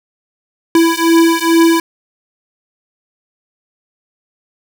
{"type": "beating tone pair", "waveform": "square", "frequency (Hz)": [330.4, 332.7], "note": ["E4", "E4"], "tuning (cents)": [4, 16], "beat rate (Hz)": 2.3, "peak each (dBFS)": -12, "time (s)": [0.75, 1.8], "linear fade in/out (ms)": 2, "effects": []}